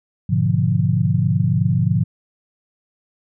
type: chord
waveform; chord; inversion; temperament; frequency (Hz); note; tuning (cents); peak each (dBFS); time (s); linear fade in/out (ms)
sine; G# diminished seventh; none; equal; 103.83 / 123.47 / 146.83 / 174.61; G#2 / B2 / D3 / F3; 0 / 0 / 0 / 0; -20; 0.29-2.04; 10
effects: none